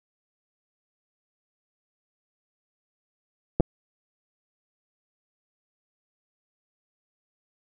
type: clicks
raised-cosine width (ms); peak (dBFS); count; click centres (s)
2; -7; 2; 3.6 / 3.606
effects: none